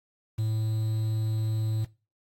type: tone with quantisation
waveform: triangle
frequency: 109.7 Hz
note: A2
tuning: 5 cents flat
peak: -23 dBFS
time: 0.38-1.85 s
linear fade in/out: 10 ms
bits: 8
effects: noise-tail reverb RT60 0.3 s tail -19 dB re dry + AAC 64 kbps